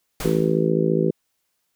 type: noise with exponential decay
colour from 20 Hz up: pink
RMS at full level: -28 dBFS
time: 0.2-0.71 s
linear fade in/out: 2 ms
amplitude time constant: 110 ms
type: harmonic tone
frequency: 54.6 Hz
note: A1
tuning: 13 cents flat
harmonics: 3 / 4 / 5 / 6 / 7 / 8 / 9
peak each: -22 / -26 / -29 / -26 / -22 / -28 / -26 dBFS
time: 0.24-1.11 s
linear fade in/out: 10 ms
effects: white hiss -73 dBFS RMS until 1.75 s